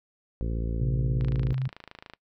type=harmonic tone; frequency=56.6 Hz; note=A1; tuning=50 cents sharp; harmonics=1 / 2 / 3 / 4 / 5 / 6 / 7 / 8 / 9; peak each=-28 / -34 / -38 / -40 / -42 / -44 / -45 / -46 / -47 dBFS; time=0.41-1.53 s; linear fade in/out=0 ms
type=tone; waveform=sine; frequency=130.7 Hz; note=C3; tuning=1 cent flat; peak=-25 dBFS; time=0.81-1.68 s; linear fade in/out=5 ms
type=click train; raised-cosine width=0.3 ms; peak=-26 dBFS; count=26; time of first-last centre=1.21-2.136 s; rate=27 Hz
effects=noise-tail reverb RT60 0.1 s tail -22 dB re dry